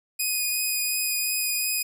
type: tone with vibrato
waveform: 5% pulse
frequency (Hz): 2487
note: D#7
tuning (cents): -1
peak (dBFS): -15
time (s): 0.19-1.83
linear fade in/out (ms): 10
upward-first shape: sine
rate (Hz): 2.8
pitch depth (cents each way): 12
effects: none